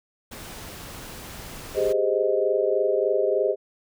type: noise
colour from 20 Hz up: pink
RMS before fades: -39 dBFS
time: 0.31-1.93 s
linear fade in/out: 10 ms
type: chord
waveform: sine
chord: Ab major seventh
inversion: third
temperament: equal with one note detuned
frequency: 392 / 415.3 / 519.9 / 622.3 Hz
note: G4 / Ab4 / C5 / Eb5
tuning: 0 / 0 / -11 / 0 cents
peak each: -25 dBFS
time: 1.74-3.56 s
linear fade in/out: 50 ms
effects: none